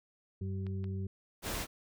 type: harmonic tone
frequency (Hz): 96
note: G2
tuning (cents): -36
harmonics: 1 / 2 / 4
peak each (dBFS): -35 / -41 / -47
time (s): 0.41-1.07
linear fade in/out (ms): 5
type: clicks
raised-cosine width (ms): 0.3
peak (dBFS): -36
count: 2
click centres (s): 0.667 / 0.842
type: noise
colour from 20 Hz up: pink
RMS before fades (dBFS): -37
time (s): 1.42-1.67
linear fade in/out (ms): 50
effects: none